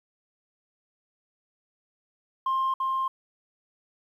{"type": "tone with echo", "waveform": "sine", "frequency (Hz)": 1058, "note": "C6", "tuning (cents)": 19, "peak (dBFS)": -21, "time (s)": [2.46, 2.74], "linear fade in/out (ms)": 5, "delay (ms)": 340, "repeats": 1, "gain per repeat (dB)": -2, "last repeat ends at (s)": 3.08, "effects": ["tanh soft clip ceiling -21 dBFS", "10-bit"]}